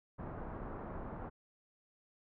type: low-pass noise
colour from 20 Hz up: pink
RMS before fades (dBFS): -44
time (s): 0.18-1.3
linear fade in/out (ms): 20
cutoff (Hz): 1300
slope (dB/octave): 24
effects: none